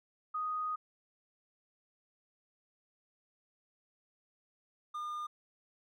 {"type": "tone pair in turn", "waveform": ["sine", "triangle"], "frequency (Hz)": [1244.5, 1211.2], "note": ["D#6", "D#6"], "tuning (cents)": [0, -47], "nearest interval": "unison", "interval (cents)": 47, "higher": "first", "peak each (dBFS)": [-33, -35], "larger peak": "first", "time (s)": [[0.34, 0.76], [4.94, 5.27]], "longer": "first", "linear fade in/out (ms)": 10, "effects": []}